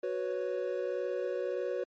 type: chord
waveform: triangle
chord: F# suspended fourth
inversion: none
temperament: just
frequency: 370 / 493.3 / 555 Hz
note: F#4 / B4 / C#5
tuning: 0 / -2 / +2 cents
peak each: -34 / -33 / -34 dBFS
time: 0.03-1.84 s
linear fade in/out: 5 ms
effects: MP3 32 kbps

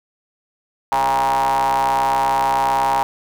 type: ring-modulated tone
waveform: square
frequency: 65.1 Hz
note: C2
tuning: 8 cents flat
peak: -13 dBFS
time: 0.92-3.03 s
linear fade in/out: 0 ms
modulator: 877 Hz
effects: none

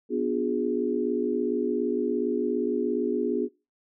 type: chord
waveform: sine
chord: B diminished seventh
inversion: none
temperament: equal with one note detuned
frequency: 246.9 / 293.7 / 358 / 415.3 Hz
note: B3 / D4 / F4 / Ab4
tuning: 0 / 0 / +43 / 0 cents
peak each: -29 / -31 / -29 / -28 dBFS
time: 0.09-3.49 s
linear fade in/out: 50 ms
effects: noise-tail reverb RT60 0.3 s tail -24 dB re dry

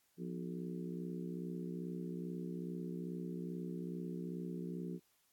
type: harmonic tone with a mistuned harmonic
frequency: 62.4 Hz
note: B1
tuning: 19 cents sharp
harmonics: 3 / 4 / 5 / 6 / 7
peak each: -42 / -48 / -49 / -48 / -53 dBFS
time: 0.17-5 s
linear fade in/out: 50 ms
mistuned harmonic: 3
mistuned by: -130 cents
effects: white hiss -75 dBFS RMS until 5.32 s + AAC 64 kbps

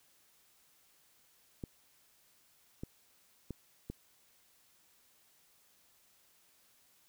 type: clicks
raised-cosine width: 3 ms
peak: -27 dBFS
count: 4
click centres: 1.638 / 2.835 / 3.507 / 3.9 s
effects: white hiss -68 dBFS RMS until 7.08 s

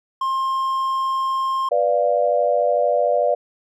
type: tone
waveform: triangle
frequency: 1062 Hz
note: C6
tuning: 25 cents sharp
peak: -17 dBFS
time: 0.21-1.69 s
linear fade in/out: 5 ms
type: chord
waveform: sine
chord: B diminished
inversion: none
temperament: equal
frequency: 493.9 / 587.3 / 698.5 Hz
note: B4 / D5 / F5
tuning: 0 / 0 / 0 cents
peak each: -21 / -18 / -21 dBFS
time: 1.71-3.35 s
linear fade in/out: 10 ms
effects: none

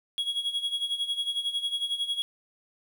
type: tone with tremolo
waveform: triangle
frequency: 3322 Hz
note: G#7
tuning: in tune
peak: -23 dBFS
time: 0.18-2.22 s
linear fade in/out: 0 ms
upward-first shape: sine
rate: 11 Hz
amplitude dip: 75%
effects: 10-bit

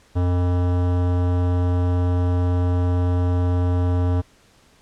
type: tone with hard clipping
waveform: sine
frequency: 89.1 Hz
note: F2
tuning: 35 cents sharp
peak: -19 dBFS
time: 0.15-4.22 s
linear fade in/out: 20 ms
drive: 18 dB
effects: pink hiss -55 dBFS RMS until 4.81 s + low-pass 9000 Hz 12 dB/octave

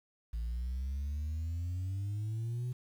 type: exponential sweep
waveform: sine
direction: up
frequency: 55.3 to 126.3 Hz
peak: -31 dBFS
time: 0.33-2.73 s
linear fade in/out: 10 ms
effects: tanh soft clip ceiling -32 dBFS + 10-bit

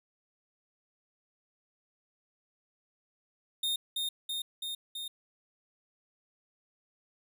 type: tone with echo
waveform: 45% pulse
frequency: 3673 Hz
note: A#7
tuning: 26 cents flat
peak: -29 dBFS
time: 3.63-3.76 s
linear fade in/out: 5 ms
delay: 330 ms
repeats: 4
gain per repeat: -2 dB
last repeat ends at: 5.08 s
effects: none

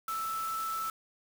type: tone in noise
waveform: sine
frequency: 1318.5 Hz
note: E6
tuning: in tune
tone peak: -32 dBFS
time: 0.08-0.9 s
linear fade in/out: 2 ms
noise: white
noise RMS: -44 dBFS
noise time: 0.08-0.9 s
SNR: +9 dB
effects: none

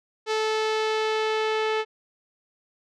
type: tone with low-pass filter sweep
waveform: sawtooth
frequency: 436.1 Hz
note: A4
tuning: 15 cents flat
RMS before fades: -25 dBFS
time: 0.26-1.85 s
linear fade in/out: 50 ms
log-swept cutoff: 4900 to 3100 Hz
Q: 1.3
effects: none

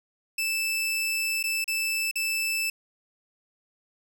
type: tone with dropouts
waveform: sawtooth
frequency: 2637 Hz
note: E7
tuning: in tune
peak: -22 dBFS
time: 0.38-2.7 s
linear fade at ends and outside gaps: 5 ms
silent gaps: 1.429-1.438 / 1.643-1.678 / 2.113-2.156 s
effects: 9-bit

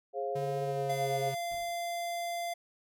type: chord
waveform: sine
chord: F minor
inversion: first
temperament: equal with one note detuned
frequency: 415.3 / 535.8 / 698.5 Hz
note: Ab4 / C5 / F5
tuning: 0 / +41 / 0 cents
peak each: -36 dBFS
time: 0.13-1.33 s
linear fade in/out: 50 ms
type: tone with pitch glide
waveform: square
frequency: 143.7 to 134.85 Hz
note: D3 to C#3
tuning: -37 to -47 cents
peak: -38 dBFS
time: 0.35-1.35 s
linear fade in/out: 10 ms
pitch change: -110 cents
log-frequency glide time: 0.62-1.18 s
type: tone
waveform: square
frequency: 690 Hz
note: F5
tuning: 21 cents flat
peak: -34 dBFS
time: 0.89-2.54 s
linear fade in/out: 10 ms
type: noise with exponential decay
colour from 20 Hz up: brown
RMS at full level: -48 dBFS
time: 1.51-1.9 s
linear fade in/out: 1 ms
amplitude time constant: 84 ms
effects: none

